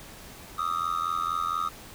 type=tone with amplitude modulation; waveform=triangle; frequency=1244.5 Hz; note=D#6; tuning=in tune; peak=-20 dBFS; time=0.58-1.69 s; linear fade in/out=10 ms; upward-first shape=sine; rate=84.3 Hz; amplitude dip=100%; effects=pink hiss -46 dBFS RMS until 1.94 s